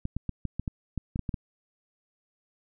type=clicks; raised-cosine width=5 ms; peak=-18 dBFS; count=11; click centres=0.054 / 0.166 / 0.293 / 0.453 / 0.596 / 0.678 / 0.977 / 1.159 / 1.193 / 1.292 / 1.342 s; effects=none